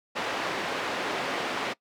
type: band-pass noise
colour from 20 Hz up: pink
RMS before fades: -31 dBFS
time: 0.15-1.74 s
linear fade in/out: 20 ms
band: 360 to 3100 Hz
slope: 12 dB/octave
effects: noise-tail reverb RT60 0.1 s tail -22 dB re dry